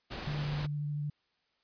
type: noise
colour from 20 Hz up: pink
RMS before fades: -40 dBFS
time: 0.1-0.67 s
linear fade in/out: 20 ms
type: clicks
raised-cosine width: 2 ms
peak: -33 dBFS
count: 2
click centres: 0.153 / 0.358 s
type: tone with vibrato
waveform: sine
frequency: 147.1 Hz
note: D3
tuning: 3 cents sharp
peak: -32 dBFS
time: 0.27-1.1 s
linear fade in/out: 5 ms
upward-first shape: sine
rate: 13 Hz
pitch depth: 14 cents each way
effects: white hiss -75 dBFS RMS until 1.63 s + resampled to 11025 Hz